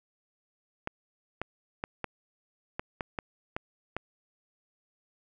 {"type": "clicks", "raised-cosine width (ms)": 0.5, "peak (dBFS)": -17, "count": 9, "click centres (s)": [0.874, 1.416, 1.839, 2.043, 2.795, 3.008, 3.188, 3.565, 3.966], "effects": []}